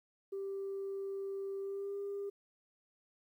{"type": "tone with pitch glide", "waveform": "sine", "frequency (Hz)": [392, 400.7], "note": ["G4", "G4"], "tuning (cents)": [0, 38], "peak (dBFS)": -36, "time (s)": [0.32, 2.3], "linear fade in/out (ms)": 10, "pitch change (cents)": 38, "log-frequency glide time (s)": [1.61, 1.97], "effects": ["tanh soft clip ceiling -34 dBFS", "12-bit"]}